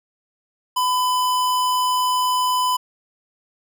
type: tone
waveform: square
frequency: 1004 Hz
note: B5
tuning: 28 cents sharp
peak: -18 dBFS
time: 0.76-2.77 s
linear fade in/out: 10 ms
effects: none